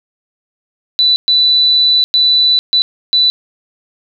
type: tone bursts at uneven times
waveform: sine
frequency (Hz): 3978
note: B7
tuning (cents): +12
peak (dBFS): -7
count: 5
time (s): 0.99-1.16 / 1.28-2.04 / 2.14-2.59 / 2.73-2.82 / 3.13-3.3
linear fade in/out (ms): 0
effects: none